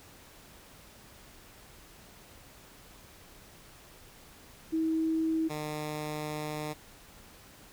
sine / 10% pulse tone pair in turn, 321.3 / 151.63 Hz, E4 / D#3, -44 / -44 cents, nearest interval octave + minor second, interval 1300 cents, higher first, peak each -26 / -26 dBFS, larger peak neither, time 4.72-5.49 / 5.49-6.74 s, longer second, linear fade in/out 20 ms, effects pink hiss -54 dBFS RMS until 7.72 s

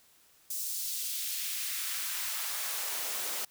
white noise with high-pass filter sweep, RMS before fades -35 dBFS, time 0.5-3.45 s, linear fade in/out 5 ms, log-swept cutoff 6700 to 340 Hz, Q 0.96, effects white hiss -63 dBFS RMS until 3.5 s

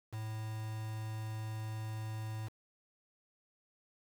triangle tone with quantisation, 109.5 Hz, A2, 8 cents flat, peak -36 dBFS, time 0.12-2.49 s, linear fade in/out 20 ms, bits 8, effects none

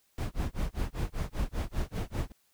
brown noise with tremolo, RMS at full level -29 dBFS, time 0.18-2.32 s, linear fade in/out 0 ms, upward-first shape sine, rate 5.1 Hz, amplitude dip 100%, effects white hiss -70 dBFS RMS until 2.53 s

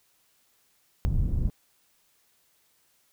pink low-pass noise, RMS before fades -25 dBFS, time 1.05-1.5 s, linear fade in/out 0 ms, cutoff 120 Hz, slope 12 dB/octave, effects white hiss -67 dBFS RMS until 3.12 s

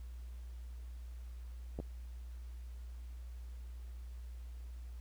clicks, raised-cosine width 2 ms, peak -28 dBFS, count 2, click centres 1.789 / 1.801 s, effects added 60 Hz sine -44 dBFS peak until 5 s + pink hiss -67 dBFS RMS until 5 s

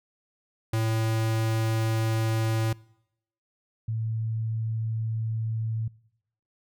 square / sine tone pair in turn, 111.7 / 111.7 Hz, A2 / A2, +27 / +27 cents, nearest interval unison, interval 0 cents, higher neither, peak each -24 / -26 dBFS, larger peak first, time 0.73-2.73 / 3.88-5.88 s, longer neither, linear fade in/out 5 ms, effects noise-tail reverb RT60 0.8 s tail -24 dB re dry

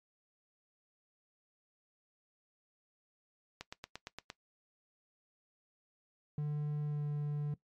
click train, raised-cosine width 0.2 ms, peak -25 dBFS, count 7, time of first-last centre 3.61-4.301 s, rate 8.68 Hz
triangle tone with pitch glide, 148.5 to 147.13 Hz, D3 to D3, +20 to +4 cents, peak -31 dBFS, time 6.38-7.54 s, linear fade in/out 2 ms, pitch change -16 cents, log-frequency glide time 6.86-7.02 s
effects noise-tail reverb RT60 0.1 s tail -18 dB re dry + MP3 96 kbps

